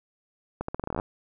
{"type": "accelerating click train", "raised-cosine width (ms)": 1, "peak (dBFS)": -16, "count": 13, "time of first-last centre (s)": [0.61, 0.999], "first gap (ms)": 74, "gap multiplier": 0.83, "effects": []}